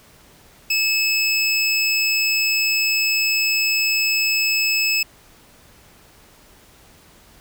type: tone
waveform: 25% pulse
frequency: 2600 Hz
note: E7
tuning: 24 cents flat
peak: -13 dBFS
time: 0.7-5.03 s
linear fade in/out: 5 ms
effects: pink hiss -50 dBFS RMS until 7.4 s